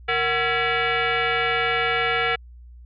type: tone with frequency modulation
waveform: sine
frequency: 466.2 Hz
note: A#4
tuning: in tune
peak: -19 dBFS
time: 0.08-2.36 s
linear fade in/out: 10 ms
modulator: 606 Hz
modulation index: 4
effects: added 60 Hz sine -41 dBFS peak until 2.85 s